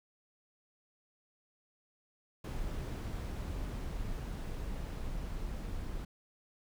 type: noise with level ramp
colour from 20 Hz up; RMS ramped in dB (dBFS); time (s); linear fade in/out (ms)
brown; -37 to -40; 2.44-6.05; 5
effects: none